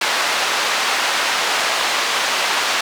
pink band-pass noise, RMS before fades -19 dBFS, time 0.01-2.81 s, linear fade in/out 5 ms, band 820 to 5300 Hz, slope 12 dB/octave, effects none

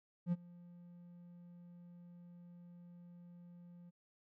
triangle tone with ADSR envelope, 174.61 Hz, F3, in tune, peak -28 dBFS, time 0.26-3.91 s, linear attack 63 ms, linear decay 33 ms, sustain -24 dB, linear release 24 ms, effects none

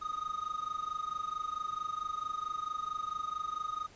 triangle tone with amplitude modulation, 1244.5 Hz, D#6, in tune, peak -29 dBFS, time 0.01-3.87 s, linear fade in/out 20 ms, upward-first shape sine, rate 24.5 Hz, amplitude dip 85%, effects pink hiss -58 dBFS RMS until 3.95 s + resampled to 16000 Hz

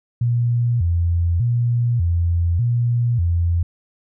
sine tone with vibrato, 101.1 Hz, G#2, 46 cents flat, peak -15 dBFS, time 0.21-3.63 s, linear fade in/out 5 ms, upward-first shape square, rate 0.84 Hz, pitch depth 290 cents each way, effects none

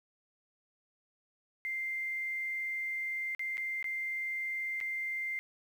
sine tone with dropouts, 2093 Hz, C7, in tune, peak -33 dBFS, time 1.65-5.39 s, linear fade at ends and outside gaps 0 ms, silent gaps 3.349-3.394 / 3.571-3.579 / 3.827-3.843 / 4.803-4.811 s, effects 10-bit

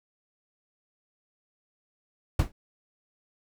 brown noise with exponential decay, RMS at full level -17 dBFS, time 2.39-2.52 s, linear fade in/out 5 ms, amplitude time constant 27 ms, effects none

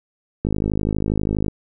click train, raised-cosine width 3 ms, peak -8 dBFS, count 55, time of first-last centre 0.45-1.483 s, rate 52.3 Hz, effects none

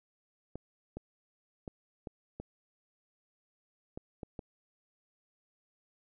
clicks, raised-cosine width 2 ms, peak -27 dBFS, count 8, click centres 0.556 / 0.97 / 1.678 / 2.072 / 2.4 / 3.975 / 4.232 / 4.392 s, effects none

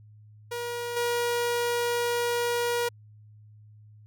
sawtooth tone with level steps, 478 Hz, A#4, 43 cents sharp, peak -27 / -21 dBFS, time 0.51-2.89 s, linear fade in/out 10 ms, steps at 0.96 s, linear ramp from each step 10 ms, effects added 106 Hz sine -49 dBFS peak until 4.06 s

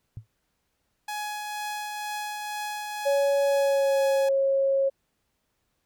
sine tone with exponential decay, 110 Hz, A2, in tune, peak -30 dBFS, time 0.17-0.27 s, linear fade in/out 0 ms, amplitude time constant 20 ms
sawtooth tone with tremolo, 839 Hz, G#5, 17 cents sharp, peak -26 dBFS, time 1.08-4.29 s, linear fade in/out 5 ms, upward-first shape triangle, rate 2.1 Hz, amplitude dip 30%
sine tone with pitch glide, 560 to 544.4 Hz, C#5 to C#5, +18 to -31 cents, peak -20 dBFS, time 3.05-4.9 s, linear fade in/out 20 ms, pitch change -49 cents, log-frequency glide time 3.45-4.06 s
effects pink hiss -75 dBFS RMS until 5.85 s

